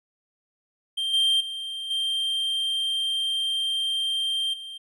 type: tone with level steps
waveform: triangle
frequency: 3165 Hz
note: G7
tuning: 16 cents sharp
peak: -23 / -17 / -29 / -22 / -34 dBFS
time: 0.97-4.78 s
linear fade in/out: 10 ms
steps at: 1.13 / 1.4 / 1.9 / 4.53 s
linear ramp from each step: 10 ms
effects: none